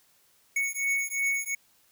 square beating tone pair, 2217 / 2219.8 Hz, C#7 / C#7, 0 / +2 cents, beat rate 2.8 Hz, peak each -30 dBFS, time 0.56-1.55 s, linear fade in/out 5 ms, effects white hiss -64 dBFS RMS until 1.91 s

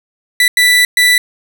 30% pulse tone bursts at uneven times, 1975.5 Hz, B6, in tune, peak -4 dBFS, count 3, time 0.4-0.48 / 0.57-0.85 / 0.97-1.18 s, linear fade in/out 2 ms, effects none

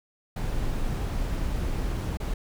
brown noise with dropouts, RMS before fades -28 dBFS, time 0.36-2.34 s, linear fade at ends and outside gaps 5 ms, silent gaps 2.172-2.2 s, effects none

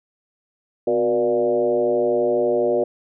sine tone with frequency modulation, 478.6 Hz, A#4, 46 cents sharp, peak -16 dBFS, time 0.87-2.84 s, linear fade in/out 5 ms, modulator 112 Hz, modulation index 1.4, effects none

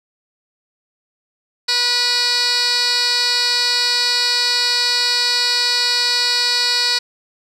15% pulse tone with band-pass filter, 487.4 Hz, B4, 23 cents flat, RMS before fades -17 dBFS, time 1.68-6.99 s, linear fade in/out 10 ms, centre 4200 Hz, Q 3.7, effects none

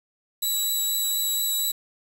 10% pulse tone with vibrato, 3916 Hz, B7, 15 cents flat, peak -16 dBFS, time 0.42-1.72 s, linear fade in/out 10 ms, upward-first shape sine, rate 4.2 Hz, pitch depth 8 cents each way, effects 7-bit

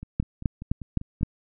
two click trains, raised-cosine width 5 ms, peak -10 / -24 dBFS, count 5 / 7, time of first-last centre 0.2-1.231 / 0.03-1.211 s, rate 3.88 / 5.08 Hz, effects none

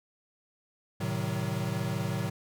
square chord, A diminished seventh, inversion none, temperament equal with one note detuned, 110 / 130.81 / 155.56 / 188.67 Hz, A2 / C3 / Eb3 / Gb3, 0 / 0 / 0 / +34 cents, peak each -35 / -36 / -36 / -36 dBFS, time 1-2.3 s, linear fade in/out 10 ms, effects none

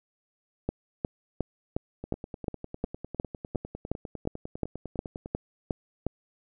two click trains, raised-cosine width 2 ms, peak -14 / -23 dBFS, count 16 / 33, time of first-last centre 0.69-6.066 / 2.04-5.259 s, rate 2.79 / 9.94 Hz, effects none

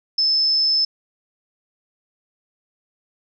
sine tone, 5250 Hz, E8, 8 cents flat, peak -15 dBFS, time 0.18-0.85 s, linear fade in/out 5 ms, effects none

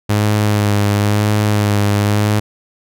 sawtooth tone with vibrato, 103.83 Hz, G#2, in tune, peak -8 dBFS, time 0.09-2.4 s, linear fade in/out 10 ms, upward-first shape sine, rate 0.98 Hz, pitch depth 26 cents each way, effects none

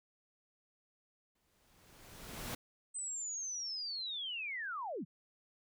pink noise with exponential growth, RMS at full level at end -40 dBFS, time 1.35-2.55 s, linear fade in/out 5 ms, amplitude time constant 260 ms
sine linear sweep, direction down, 8240 to 123.9 Hz, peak -38 dBFS, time 2.94-5.05 s, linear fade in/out 20 ms
effects none

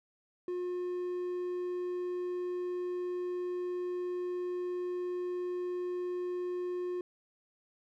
triangle tone, 358.3 Hz, F4, 44 cents sharp, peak -31 dBFS, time 0.48-7.01 s, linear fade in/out 2 ms, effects none

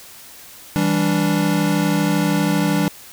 square tone cluster, 163.6 / 196.3 / 291.6 Hz, E3 / G3 / D4, -13 / +3 / -12 cents, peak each -21 dBFS, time 0.76-2.88 s, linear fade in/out 0 ms, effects white hiss -41 dBFS RMS until 3.12 s

